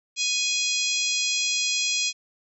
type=harmonic tone; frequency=830.6 Hz; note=G#5; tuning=in tune; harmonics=3 / 4 / 5 / 6 / 7 / 8 / 9; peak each=-28 / -29 / -30 / -31 / -31 / -32 / -33 dBFS; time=0.16-2.13 s; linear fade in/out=50 ms; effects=none